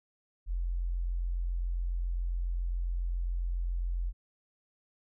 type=tone; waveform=sine; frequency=43.65 Hz; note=F1; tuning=in tune; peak=-29 dBFS; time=0.46-4.13 s; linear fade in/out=50 ms; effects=none